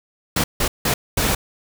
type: noise bursts at uneven times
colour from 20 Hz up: pink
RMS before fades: -19 dBFS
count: 4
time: 0.36-0.44 / 0.6-0.68 / 0.85-0.94 / 1.17-1.35 s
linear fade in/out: 5 ms
effects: none